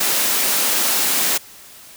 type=high-pass noise; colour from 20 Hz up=white; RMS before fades=-18 dBFS; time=0-1.38 s; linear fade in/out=10 ms; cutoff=170 Hz; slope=48 dB/octave; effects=white hiss -42 dBFS RMS until 1.96 s